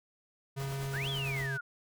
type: tone with pitch glide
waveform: square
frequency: 136.8 to 135.7 Hz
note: C#3 to C#3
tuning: -23 to -36 cents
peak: -35 dBFS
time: 0.56-1.58 s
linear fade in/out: 20 ms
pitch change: -13 cents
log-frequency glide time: 1.25-1.4 s
type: noise with tremolo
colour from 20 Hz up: pink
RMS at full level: -44 dBFS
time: 0.59-1.47 s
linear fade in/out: 10 ms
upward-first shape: sine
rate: 9.1 Hz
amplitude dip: 45%
type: exponential two-way sweep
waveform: sine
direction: up then down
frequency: 1386 to 3482 to 1386 Hz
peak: -35 dBFS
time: 0.93-1.61 s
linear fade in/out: 10 ms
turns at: 1.09 s
effects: none